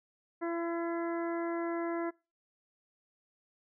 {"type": "harmonic tone", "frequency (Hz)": 337.6, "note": "E4", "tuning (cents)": 41, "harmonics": [1, 2, 3, 4, 5, 6], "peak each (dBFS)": [-33, -39, -43, -45, -47, -49], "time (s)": [0.41, 2.11], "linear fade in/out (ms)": 20, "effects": ["noise-tail reverb RT60 0.3 s tail -25 dB re dry"]}